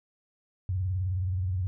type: tone with vibrato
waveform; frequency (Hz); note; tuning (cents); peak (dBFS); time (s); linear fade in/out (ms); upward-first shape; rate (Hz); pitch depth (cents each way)
sine; 92.2; F#2; -6; -26; 0.69-1.67; 0; sine; 19; 120
effects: none